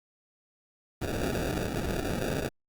white noise with sample-and-hold, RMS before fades -31 dBFS, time 1.01-2.49 s, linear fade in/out 10 ms, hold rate 1050 Hz, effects Opus 48 kbps

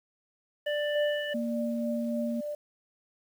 harmonic tone, 590 Hz, D5, 8 cents sharp, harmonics 1 / 3 / 5, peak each -28 / -35 / -38 dBFS, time 0.66-1.34 s, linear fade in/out 10 ms
sine tone with tremolo, 592 Hz, D5, 14 cents sharp, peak -31 dBFS, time 0.95-2.55 s, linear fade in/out 5 ms, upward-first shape triangle, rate 3.4 Hz, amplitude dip 50%
sine tone, 233.3 Hz, A#3, 2 cents sharp, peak -29 dBFS, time 1.34-2.41 s, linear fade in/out 10 ms
effects 9-bit

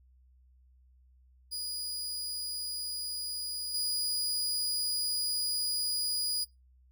sawtooth tone with level steps, 4908 Hz, D#8, 25 cents flat, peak -32 / -27 dBFS, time 1.51-6.45 s, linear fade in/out 20 ms, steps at 3.74 s, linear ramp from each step 5 ms, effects noise-tail reverb RT60 0.2 s tail -20 dB re dry + added 63 Hz sine -59 dBFS peak until 6.91 s

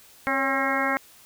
harmonic tone with a mistuned harmonic, 269 Hz, C4, 48 cents sharp, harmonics 1 / 2 / 3 / 4 / 5 / 6 / 7 / 8, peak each -30 / -30 / -30 / -30 / -30 / -30 / -30 / -30 dBFS, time 0.27-0.97 s, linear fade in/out 0 ms, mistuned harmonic 2, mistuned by +49 cents, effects white hiss -52 dBFS RMS until 1.25 s

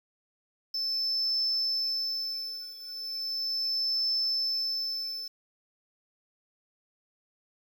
triangle tone with tremolo, 5274 Hz, E8, in tune, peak -22 dBFS, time 0.74-5.28 s, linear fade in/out 5 ms, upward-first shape triangle, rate 0.37 Hz, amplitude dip 90%, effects tanh soft clip ceiling -23 dBFS + 9-bit

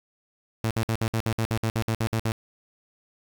sawtooth tone bursts, 112.2 Hz, A2, 34 cents sharp, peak -19 dBFS, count 14, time 0.64-2.319 s, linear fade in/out 0 ms, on 67 ms, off 57 ms, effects 8-bit

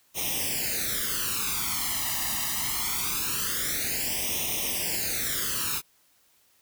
white noise with flanger, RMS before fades -29 dBFS, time 0.14-5.82 s, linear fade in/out 50 ms, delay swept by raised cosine 0.33 to 1.03 ms, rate 0.23 Hz, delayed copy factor +0.95, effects white hiss -64 dBFS RMS until 6.61 s

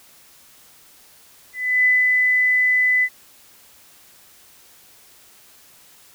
sine tone with ADSR envelope, 2003 Hz, B6, 24 cents sharp, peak -12 dBFS, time 1.53-3.09 s, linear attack 320 ms, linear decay 190 ms, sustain -2 dB, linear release 58 ms, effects white hiss -50 dBFS RMS until 6.14 s

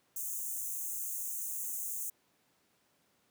white high-pass noise, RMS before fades -38 dBFS, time 0.16-2.1 s, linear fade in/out 5 ms, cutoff 6200 Hz, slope 96 dB/octave, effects pink hiss -72 dBFS RMS until 3.3 s + high-pass 150 Hz 12 dB/octave

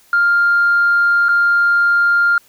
sine tone with dropouts, 1400 Hz, F6, 4 cents sharp, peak -9 dBFS, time 0.13-2.38 s, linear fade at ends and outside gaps 2 ms, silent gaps 1.285-1.29 s, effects tanh soft clip ceiling -6 dBFS + white hiss -51 dBFS RMS until 2.48 s

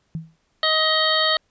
sine tone with exponential decay, 161.7 Hz, E3, 33 cents flat, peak -22 dBFS, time 0.15-0.36 s, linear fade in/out 0 ms, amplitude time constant 45 ms
harmonic tone, 629 Hz, D#5, 19 cents sharp, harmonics 1 / 2 / 3 / 5 / 6 / 7, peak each -24 / -24 / -24 / -24 / -24 / -24 dBFS, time 0.63-1.37 s, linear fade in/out 2 ms
effects pink hiss -67 dBFS RMS until 1.5 s + resampled to 16000 Hz

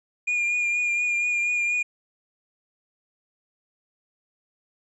triangle tone with vibrato, 2424 Hz, D#7, 46 cents flat, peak -20 dBFS, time 0.27-1.83 s, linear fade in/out 10 ms, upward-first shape triangle, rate 4.2 Hz, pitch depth 29 cents each way, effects resampled to 24000 Hz

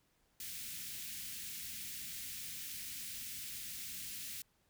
white band-stop noise, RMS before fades -45 dBFS, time 0.4-4.42 s, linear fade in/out 2 ms, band 250 to 1900 Hz, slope 24 dB/octave, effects pink hiss -75 dBFS RMS until 4.69 s

